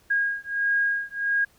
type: beating tone pair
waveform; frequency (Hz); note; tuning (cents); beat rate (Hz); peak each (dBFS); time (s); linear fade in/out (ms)
sine; 1632 / 1633.5; G#6 / G#6; -31 / -29; 1.5; -25 / -25; 0.1-1.45; 10
effects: pink hiss -60 dBFS RMS until 1.58 s